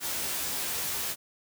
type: noise with comb filter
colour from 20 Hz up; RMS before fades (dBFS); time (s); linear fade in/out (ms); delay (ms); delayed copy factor
white; -32; 0-1.16; 50; 15; +0.55
effects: none